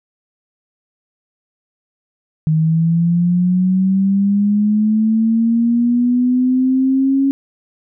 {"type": "linear sweep", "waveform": "sine", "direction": "up", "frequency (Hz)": [155.56, 274.9], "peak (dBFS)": -11, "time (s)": [2.47, 7.31], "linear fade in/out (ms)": 0, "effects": []}